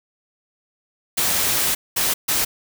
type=noise bursts at uneven times; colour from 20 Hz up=white; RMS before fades=-20 dBFS; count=3; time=1.17-1.75 / 1.96-2.14 / 2.28-2.45 s; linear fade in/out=10 ms; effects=none